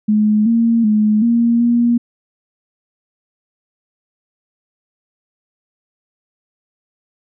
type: tone with pitch steps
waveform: sine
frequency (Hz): 212.3 / 230.5 / 212.8 / 234.1 / 237.4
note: G#3 / A#3 / G#3 / A#3 / A#3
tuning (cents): +38 / -19 / +42 / +8 / +32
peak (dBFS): -10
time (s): 0.08-1.98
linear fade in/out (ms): 10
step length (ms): 380
effects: none